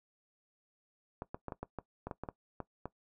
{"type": "clicks", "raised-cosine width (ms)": 1, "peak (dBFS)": -25, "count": 12, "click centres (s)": [1.221, 1.345, 1.483, 1.522, 1.63, 1.787, 2.07, 2.112, 2.236, 2.288, 2.603, 2.856], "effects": ["noise-tail reverb RT60 0.1 s tail -18 dB re dry"]}